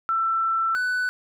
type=tone pair in turn; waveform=sine / triangle; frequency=1336 / 1493.6 Hz; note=E6 / F#6; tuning=+23 / +16 cents; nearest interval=major second; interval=193 cents; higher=second; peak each=-20 dBFS; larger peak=neither; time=0.09-0.75 / 0.75-1.09 s; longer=first; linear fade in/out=0 ms; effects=none